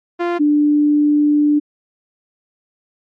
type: tone pair in turn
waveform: sawtooth / sine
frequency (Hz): 347 / 295.5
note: F4 / D4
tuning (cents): -11 / +11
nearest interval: minor third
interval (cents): 278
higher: first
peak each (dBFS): -12 / -10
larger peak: second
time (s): 0.19-0.39 / 0.39-1.6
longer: second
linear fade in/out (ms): 20
effects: low-pass 2000 Hz 12 dB/octave + MP3 48 kbps